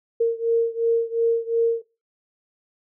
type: beating tone pair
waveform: sine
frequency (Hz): 460 / 462.8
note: A#4 / A#4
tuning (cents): -23 / -13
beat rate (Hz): 2.8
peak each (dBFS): -20 / -22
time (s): 0.2-1.82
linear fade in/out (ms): 10
effects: noise-tail reverb RT60 0.3 s tail -19 dB re dry